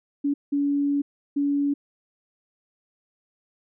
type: tone bursts at uneven times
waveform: sine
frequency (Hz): 284.5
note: C#4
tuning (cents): +45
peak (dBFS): -20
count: 3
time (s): 0.24-0.34 / 0.52-1.02 / 1.36-1.74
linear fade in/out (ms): 10
effects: none